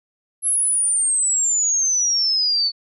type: exponential sweep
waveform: sine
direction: down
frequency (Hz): 11120 to 4435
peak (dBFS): -16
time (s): 0.42-2.72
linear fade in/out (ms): 50
effects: none